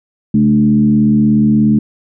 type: tone with frequency modulation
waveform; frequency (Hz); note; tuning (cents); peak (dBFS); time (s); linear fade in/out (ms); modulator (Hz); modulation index
sine; 215.9; A3; -33; -7; 0.34-1.79; 5; 76.8; 0.75
effects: none